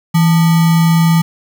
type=tone with sample-and-hold; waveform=sine; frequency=164.9 Hz; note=E3; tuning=1 cent sharp; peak=-7 dBFS; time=0.14-1.22 s; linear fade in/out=10 ms; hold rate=1050 Hz; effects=none